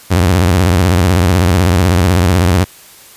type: tone with vibrato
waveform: sawtooth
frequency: 89.7 Hz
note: F2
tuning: 47 cents sharp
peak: -4 dBFS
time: 0.1-2.65 s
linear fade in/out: 20 ms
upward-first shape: sine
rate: 16 Hz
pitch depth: 170 cents each way
effects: white hiss -39 dBFS RMS until 3.16 s + resampled to 32000 Hz